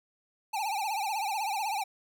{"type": "tone with vibrato", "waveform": "square", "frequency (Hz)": 830.6, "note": "G#5", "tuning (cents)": 0, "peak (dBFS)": -30, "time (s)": [0.53, 1.84], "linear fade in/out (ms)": 10, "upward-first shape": "triangle", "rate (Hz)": 16, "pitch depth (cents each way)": 160, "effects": []}